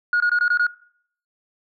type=tone bursts; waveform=sine; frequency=1442 Hz; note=F#6; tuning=45 cents flat; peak=-14 dBFS; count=6; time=0.13-0.667 s; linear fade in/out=2 ms; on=72 ms; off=21 ms; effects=noise-tail reverb RT60 0.6 s tail -21 dB re dry + tanh soft clip ceiling -13 dBFS